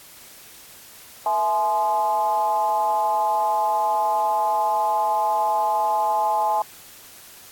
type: tone with frequency modulation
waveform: sine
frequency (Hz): 849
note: G#5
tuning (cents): +38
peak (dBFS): -18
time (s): 1.26-6.62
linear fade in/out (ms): 2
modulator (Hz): 190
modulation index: 0.82
effects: white hiss -45 dBFS RMS until 7.51 s + AAC 64 kbps